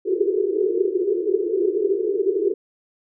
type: band-pass noise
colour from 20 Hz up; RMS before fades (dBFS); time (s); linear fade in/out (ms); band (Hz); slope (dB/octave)
pink; -21; 0.05-2.54; 10; 360 to 430; 96
effects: none